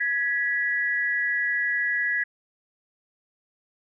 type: tone pair together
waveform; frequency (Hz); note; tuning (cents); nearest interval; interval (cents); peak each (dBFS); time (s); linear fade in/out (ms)
sine; 1667.7 / 1952; G#6 / B6; +7 / -21; minor third; 272; -25; 0-2.24; 10
effects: none